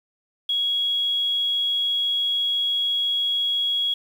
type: tone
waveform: sine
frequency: 3322 Hz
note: G#7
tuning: in tune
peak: -20 dBFS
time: 0.49-3.94 s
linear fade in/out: 5 ms
effects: 8-bit